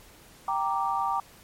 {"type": "chord", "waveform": "sine", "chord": "G minor", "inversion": "none", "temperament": "equal", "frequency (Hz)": [784, 932.3, 1174.7], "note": ["G5", "Bb5", "D6"], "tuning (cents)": [0, 0, 0], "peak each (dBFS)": -29, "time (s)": [0.48, 1.2], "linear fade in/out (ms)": 2, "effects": ["pink hiss -53 dBFS RMS until 1.43 s", "MP3 64 kbps"]}